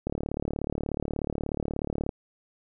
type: click train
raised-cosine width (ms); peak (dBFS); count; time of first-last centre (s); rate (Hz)
2; -16; 75; 0.07-2.092; 36.6
effects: none